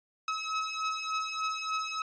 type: beating tone pair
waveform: sawtooth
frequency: 1283 / 1286.4 Hz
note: E6 / E6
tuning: -47 / -43 cents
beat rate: 3.4 Hz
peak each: -31 / -30 dBFS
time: 0.28-2.02 s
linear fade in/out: 2 ms
effects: resampled to 16000 Hz